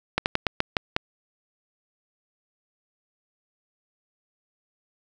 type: slowing click train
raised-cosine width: 0.3 ms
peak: -5 dBFS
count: 7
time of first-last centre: 0.18-0.964 s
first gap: 79 ms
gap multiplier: 1.2
effects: none